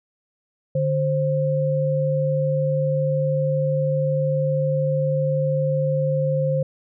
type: tone pair together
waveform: sine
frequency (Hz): 147.88 / 527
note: D3 / C5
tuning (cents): +12 / +12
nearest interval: octave + minor seventh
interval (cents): 2200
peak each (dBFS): -21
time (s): 0.75-6.63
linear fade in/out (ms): 5
effects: none